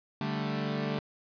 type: chord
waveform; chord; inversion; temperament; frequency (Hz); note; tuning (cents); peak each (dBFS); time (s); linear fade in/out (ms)
sawtooth; D suspended fourth; none; equal; 146.83 / 196 / 220; D3 / G3 / A3; 0 / 0 / 0; -30 / -32 / -30; 0.21-0.99; 2
effects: resampled to 11025 Hz + 9-bit